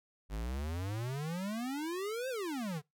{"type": "exponential two-way sweep", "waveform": "square", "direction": "up then down", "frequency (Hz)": [49.15, 537, 140.1], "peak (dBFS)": -36, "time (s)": [0.29, 2.82], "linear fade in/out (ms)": 50, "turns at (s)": 2.29, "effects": ["noise-tail reverb RT60 0.2 s tail -24 dB re dry"]}